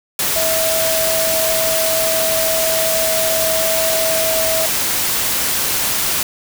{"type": "tone in noise", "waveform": "sine", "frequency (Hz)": 647, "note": "E5", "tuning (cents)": -32, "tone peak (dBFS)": -18, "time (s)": [0.36, 4.66], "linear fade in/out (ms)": 2, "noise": "white", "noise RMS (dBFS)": -18, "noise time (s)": [0.19, 6.23], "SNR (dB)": -3, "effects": []}